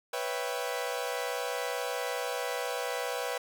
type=chord; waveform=sawtooth; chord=C# half-diminished seventh; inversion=third; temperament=equal; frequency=493.9 / 554.4 / 659.3 / 784 Hz; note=B4 / C#5 / E5 / G5; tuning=0 / 0 / 0 / 0 cents; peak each=-31 / -34 / -35 / -35 dBFS; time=0.13-3.38 s; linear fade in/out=5 ms; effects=none